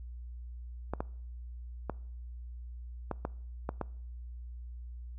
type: clicks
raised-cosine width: 1 ms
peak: -19 dBFS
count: 7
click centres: 0.936 / 1.005 / 1.897 / 3.113 / 3.251 / 3.691 / 3.813 s
effects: noise-tail reverb RT60 0.6 s tail -23 dB re dry + added 60 Hz sine -41 dBFS peak until 5.18 s